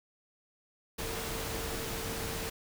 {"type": "tone in noise", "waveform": "sine", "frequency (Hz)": 451.9, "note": "A4", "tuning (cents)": 46, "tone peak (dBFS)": -43, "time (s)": [0.98, 2.5], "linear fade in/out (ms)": 10, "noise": "pink", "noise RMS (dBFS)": -37, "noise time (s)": [0.98, 2.5], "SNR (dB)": -9, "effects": []}